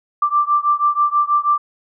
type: beating tone pair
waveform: sine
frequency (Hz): 1174.7 / 1180.9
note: D6 / D6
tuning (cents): 0 / +9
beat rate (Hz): 6.2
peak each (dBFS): -16 / -17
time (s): 0.22-1.58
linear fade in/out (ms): 5
effects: none